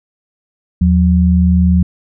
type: tone pair together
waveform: sine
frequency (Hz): 80.18 / 180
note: E2 / F#3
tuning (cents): -47 / -47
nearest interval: octave + major second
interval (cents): 1400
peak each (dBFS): -10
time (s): 0.81-1.83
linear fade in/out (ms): 5
effects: none